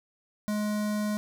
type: tone with notch filter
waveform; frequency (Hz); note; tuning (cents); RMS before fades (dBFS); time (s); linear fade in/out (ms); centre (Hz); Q
square; 210; G#3; +19; -29; 0.48-1.17; 0; 2800; 2
effects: none